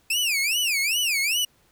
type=tone with vibrato; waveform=sawtooth; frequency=2542 Hz; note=D#7; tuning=36 cents sharp; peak=-18 dBFS; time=0.1-1.45 s; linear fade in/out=5 ms; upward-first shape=sine; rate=2.5 Hz; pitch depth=280 cents each way; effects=pink hiss -62 dBFS RMS until 1.71 s